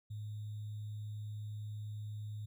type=tone with sample-and-hold; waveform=sine; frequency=105.7 Hz; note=G#2; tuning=31 cents sharp; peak=-40 dBFS; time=0.1-2.46 s; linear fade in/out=10 ms; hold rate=3675 Hz; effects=none